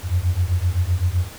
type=beating tone pair; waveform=sine; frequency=85.2 / 93 Hz; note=F2 / F#2; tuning=-42 / +9 cents; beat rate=7.8 Hz; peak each=-20 dBFS; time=0.03-1.29 s; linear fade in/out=50 ms; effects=pink hiss -39 dBFS RMS until 1.38 s